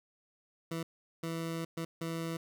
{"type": "tone bursts at uneven times", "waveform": "20% pulse", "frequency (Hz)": 164.81, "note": "E3", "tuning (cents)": 0, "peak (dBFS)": -30, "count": 4, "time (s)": [[0.71, 0.83], [1.23, 1.65], [1.77, 1.85], [2.01, 2.37]], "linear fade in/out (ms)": 5, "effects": []}